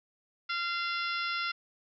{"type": "harmonic tone with a mistuned harmonic", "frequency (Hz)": 690, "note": "F5", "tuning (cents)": -21, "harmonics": [2, 3, 4, 5, 6, 7, 8], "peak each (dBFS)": [-33, -37, -39, -41, -43, -44, -45], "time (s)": [0.49, 1.52], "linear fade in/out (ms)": 10, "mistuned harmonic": 8, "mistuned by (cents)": -69, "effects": []}